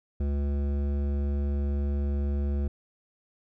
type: tone with hard clipping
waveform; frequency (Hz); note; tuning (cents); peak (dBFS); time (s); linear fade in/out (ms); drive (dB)
sine; 71; C#2; +42; -27; 0.2-2.68; 5; 13
effects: none